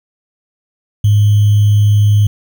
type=tone with sample-and-hold; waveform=sine; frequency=103.83 Hz; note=G#2; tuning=in tune; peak=-6 dBFS; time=1.04-2.27 s; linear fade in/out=5 ms; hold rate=3150 Hz; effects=none